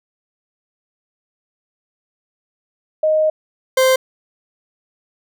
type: tone pair in turn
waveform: sine / 40% pulse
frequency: 622.3 / 521 Hz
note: D#5 / C5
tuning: 0 / -7 cents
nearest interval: minor third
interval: 307 cents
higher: first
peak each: -12 / -10 dBFS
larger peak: second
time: 3.03-3.3 / 3.77-3.96 s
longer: first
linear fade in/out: 5 ms
effects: none